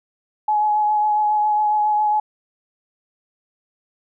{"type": "tone with vibrato", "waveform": "sine", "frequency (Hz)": 845, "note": "G#5", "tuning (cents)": 30, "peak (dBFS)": -15, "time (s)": [0.48, 2.2], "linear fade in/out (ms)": 5, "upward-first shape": "triangle", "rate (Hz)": 7.3, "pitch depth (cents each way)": 20, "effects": []}